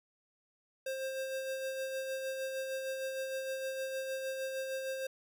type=tone with tremolo; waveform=square; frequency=530 Hz; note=C5; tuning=22 cents sharp; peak=-35 dBFS; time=0.86-5.07 s; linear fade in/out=5 ms; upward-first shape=sine; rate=6.5 Hz; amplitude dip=35%; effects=none